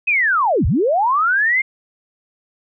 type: linear two-way sweep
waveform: sine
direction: down then up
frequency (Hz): 2581 to 51.91 to 2152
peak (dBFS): -13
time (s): 0.07-1.62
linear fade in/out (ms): 10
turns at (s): 0.66
effects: none